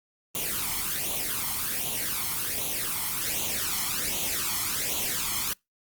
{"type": "noise with flanger", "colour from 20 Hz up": "white", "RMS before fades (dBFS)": -29, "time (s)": [0.35, 5.53], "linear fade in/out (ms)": 0, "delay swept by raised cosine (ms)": [0.29, 0.95], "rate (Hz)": 1.3, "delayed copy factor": 0.7, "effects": ["noise-tail reverb RT60 0.2 s tail -26 dB re dry", "Opus 24 kbps"]}